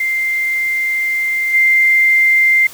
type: tone with level steps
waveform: sine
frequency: 2093 Hz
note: C7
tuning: in tune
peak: -14 / -8 dBFS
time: 0-2.67 s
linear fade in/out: 5 ms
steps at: 1.53 s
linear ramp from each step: 20 ms
effects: white hiss -36 dBFS RMS until 2.73 s